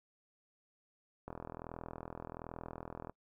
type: click train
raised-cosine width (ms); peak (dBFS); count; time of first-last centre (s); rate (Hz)
1; -29; 76; 1.28-3.096; 41.3
effects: noise-tail reverb RT60 0.1 s tail -23 dB re dry